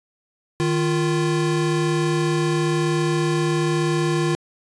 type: tone pair together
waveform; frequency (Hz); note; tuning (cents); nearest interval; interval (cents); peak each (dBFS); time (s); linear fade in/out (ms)
square; 154.7 / 347.3; D#3 / F4; -10 / -10; octave + major second; 1400; -22; 0.6-4.35; 0
effects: resampled to 22050 Hz